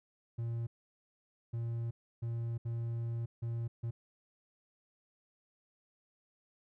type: tone bursts at uneven times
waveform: triangle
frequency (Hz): 116.4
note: A#2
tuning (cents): -2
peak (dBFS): -32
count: 6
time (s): 0.38-0.67 / 1.53-1.91 / 2.22-2.58 / 2.65-3.26 / 3.42-3.68 / 3.83-3.91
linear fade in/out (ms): 10
effects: none